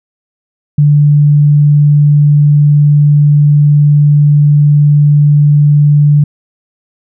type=tone; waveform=sine; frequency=146.83 Hz; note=D3; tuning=in tune; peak=-3 dBFS; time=0.78-6.24 s; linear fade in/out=5 ms; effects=none